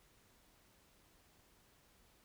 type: silence
effects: pink hiss -69 dBFS RMS until 2.24 s